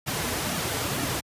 pink noise with flanger, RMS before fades -28 dBFS, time 0.06-1.21 s, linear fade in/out 20 ms, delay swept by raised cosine 1.9 to 5.7 ms, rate 2.1 Hz, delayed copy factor -0.6, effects high-pass 80 Hz 12 dB/octave + resampled to 32000 Hz

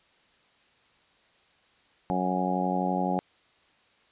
harmonic tone, 91.8 Hz, F#2, 13 cents flat, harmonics 2 / 3 / 4 / 5 / 6 / 7 / 8 / 9, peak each -29 / -33 / -36 / -40 / -35 / -38 / -32 / -31 dBFS, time 2.1-3.19 s, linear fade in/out 0 ms, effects white hiss -63 dBFS RMS until 4.11 s + resampled to 8000 Hz

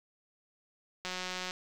click train, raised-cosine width 0.2 ms, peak -20 dBFS, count 85, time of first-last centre 1.05-1.509 s, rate 183 Hz, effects 9-bit

